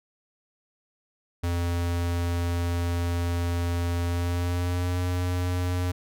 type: tone with pitch glide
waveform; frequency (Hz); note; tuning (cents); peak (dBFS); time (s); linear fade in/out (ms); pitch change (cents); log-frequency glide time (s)
square; 86.4 to 89.6; F2 to F2; -18 to +45; -25; 1.43-5.92; 10; +63; 4.05-5
effects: none